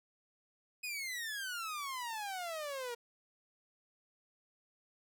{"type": "exponential sweep", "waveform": "sawtooth", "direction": "down", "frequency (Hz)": [2534, 466.2], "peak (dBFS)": -35, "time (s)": [0.83, 2.95], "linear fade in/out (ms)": 10, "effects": []}